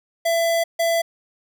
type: tone bursts at uneven times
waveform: square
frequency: 669 Hz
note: E5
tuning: 25 cents sharp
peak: -18 dBFS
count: 2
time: 0.25-0.64 / 0.79-1.02 s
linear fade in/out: 10 ms
effects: none